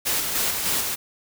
white noise with tremolo, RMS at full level -23 dBFS, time 0.05-0.96 s, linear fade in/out 20 ms, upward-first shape square, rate 3.3 Hz, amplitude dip 35%, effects none

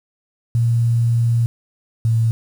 sine tone pair in turn, 117 / 113.67 Hz, A#2 / A#2, +7 / -43 cents, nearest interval unison, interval 50 cents, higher first, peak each -13 dBFS, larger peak neither, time 0.55-1.46 / 2.05-2.31 s, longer first, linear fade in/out 0 ms, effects 7-bit

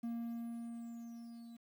triangle tone with level ramp, 233.1 Hz, A#3, in tune, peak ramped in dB -35 to -48 dBFS, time 0.03-1.57 s, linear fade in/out 10 ms, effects 11-bit

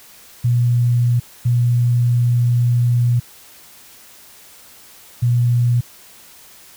sine tone bursts at uneven times, 120.8 Hz, B2, 38 cents flat, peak -12 dBFS, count 3, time 0.44-1.2 / 1.45-3.2 / 5.22-5.81 s, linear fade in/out 10 ms, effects white hiss -44 dBFS RMS until 6.76 s

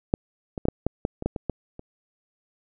clicks, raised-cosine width 2 ms, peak -6 / -17 / -11 / -6 / -9 / -10 / -18 / -10 / -16 / -12 / -25 dBFS, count 11, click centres 0.139 / 0.578 / 0.654 / 0.685 / 0.866 / 1.051 / 1.224 / 1.26 / 1.362 / 1.497 / 1.794 s, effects none

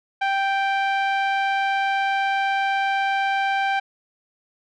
sawtooth tone with low-pass filter, 784 Hz, G5, in tune, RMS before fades -22 dBFS, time 0.21-3.8 s, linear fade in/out 10 ms, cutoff 2400 Hz, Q 1.2, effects none

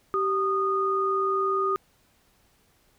sine tone pair together, 387.7 / 1231 Hz, G4 / D#6, -19 / -19 cents, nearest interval octave + minor sixth, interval 2000 cents, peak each -26 / -24 dBFS, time 0.14-1.76 s, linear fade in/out 0 ms, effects pink hiss -64 dBFS RMS until 2.98 s

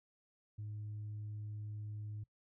sine tone, 105.5 Hz, G#2, 28 cents sharp, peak -40 dBFS, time 0.58-2.24 s, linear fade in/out 10 ms, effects noise-tail reverb RT60 0.1 s tail -22 dB re dry + tanh soft clip ceiling -39 dBFS

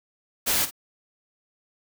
white noise with echo, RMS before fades -23 dBFS, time 0.46-0.66 s, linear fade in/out 20 ms, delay 51 ms, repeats 1, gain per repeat -13 dB, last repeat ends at 0.711 s, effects none

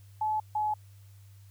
sine tone pair in turn, 860 / 849.6 Hz, A5 / G#5, -40 / +39 cents, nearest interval unison, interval 21 cents, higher first, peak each -26 dBFS, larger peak neither, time 0.21-0.4 / 0.55-0.74 s, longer neither, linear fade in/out 5 ms, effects added 99 Hz sine -50 dBFS peak until 1.5 s + white hiss -65 dBFS RMS until 1.5 s

